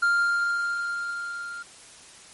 triangle tone with level ramp, 1396.9 Hz, F6, in tune, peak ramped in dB -16 to -32 dBFS, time 0.02-1.63 s, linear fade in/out 10 ms, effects white hiss -48 dBFS RMS until 2.33 s + MP3 48 kbps

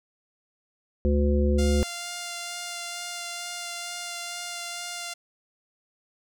harmonic tone, 72.5 Hz, D2, 22 cents flat, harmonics 1 / 3 / 5 / 7, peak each -21 / -26 / -28 / -29 dBFS, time 1.05-1.83 s, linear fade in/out 0 ms
5% pulse tone with vibrato, 698.5 Hz, F5, in tune, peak -21 dBFS, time 1.58-5.14 s, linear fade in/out 10 ms, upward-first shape sine, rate 2.2 Hz, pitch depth 11 cents each way
effects none

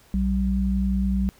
sine tone pair together, 60.73 / 193 Hz, B1 / G3, -28 / -27 cents, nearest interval octave + minor sixth, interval 2001 cents, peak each -23 / -22 dBFS, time 0.14-1.29 s, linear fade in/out 0 ms, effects pink hiss -55 dBFS RMS until 1.39 s

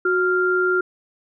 sine tone pair together, 366.7 / 1392.1 Hz, F#4 / F6, -15 / -6 cents, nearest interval octave + major seventh, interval 2309 cents, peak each -19 dBFS, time 0.05-0.81 s, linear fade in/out 5 ms, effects none

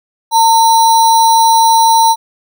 sine tone with sample-and-hold, 906 Hz, A#5, 50 cents flat, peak -5 dBFS, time 0.31-2.16 s, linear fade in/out 50 ms, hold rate 4900 Hz, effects none

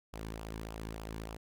sawtooth tone with flanger, 54.7 Hz, A1, 9 cents flat, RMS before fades -43 dBFS, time 0.13-1.37 s, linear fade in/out 10 ms, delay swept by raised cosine 0.48 to 1.58 ms, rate 3.4 Hz, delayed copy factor -0.5, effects none

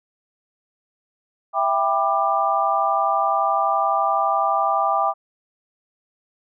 sine chord, E minor seventh, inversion none, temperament just, 659.3 / 791.1 / 988.9 / 1186.7 Hz, E5 / G5 / B5 / D6, 0 / +16 / +2 / +18 cents, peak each -24 / -21 / -27 / -21 dBFS, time 1.53-5.14 s, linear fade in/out 50 ms, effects none

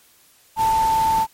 sine tone in noise, 888 Hz, A5, 16 cents sharp, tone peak -15 dBFS, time 0.56-1.27 s, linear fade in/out 50 ms, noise pink, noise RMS -31 dBFS, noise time 0.56-1.27 s, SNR +13 dB, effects white hiss -54 dBFS RMS until 1.33 s + MP3 64 kbps

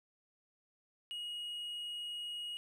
triangle tone, 2888 Hz, F#7, 43 cents flat, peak -38 dBFS, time 1.11-2.57 s, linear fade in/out 0 ms, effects none

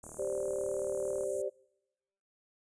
white band-stop noise, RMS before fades -45 dBFS, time 0.03-1.42 s, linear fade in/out 5 ms, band 660 to 6500 Hz, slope 96 dB/octave
click train, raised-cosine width 1 ms, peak -35 dBFS, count 47, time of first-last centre 0.04-1.235 s, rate 38.5 Hz
sine chord, G suspended fourth, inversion none, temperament equal, 392 / 523.3 / 587.3 Hz, G4 / C5 / D5, 0 / 0 / 0 cents, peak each -36 dBFS, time 0.18-1.5 s, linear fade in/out 20 ms
effects noise-tail reverb RT60 1.0 s tail -26 dB re dry + resampled to 22050 Hz

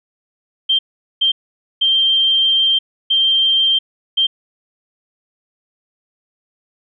sine tone bursts at uneven times, 3157 Hz, G7, 12 cents sharp, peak -11 dBFS, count 5, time 0.69-0.79 / 1.21-1.32 / 1.81-2.79 / 3.1-3.79 / 4.17-4.27 s, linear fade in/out 10 ms, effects none

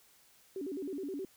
sine tone with vibrato, 330.1 Hz, E4, 2 cents sharp, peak -36 dBFS, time 0.56-1.25 s, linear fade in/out 2 ms, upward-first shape square, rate 9.5 Hz, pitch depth 260 cents each way, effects white hiss -64 dBFS RMS until 1.36 s

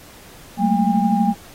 sine tone cluster, 189.2 / 215.7 / 228.1 / 806 Hz, F#3 / A3 / A#3 / G5, +39 / -34 / -37 / +48 cents, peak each -20 dBFS, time 0.57-1.35 s, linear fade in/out 50 ms, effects pink hiss -44 dBFS RMS until 1.54 s + AAC 48 kbps

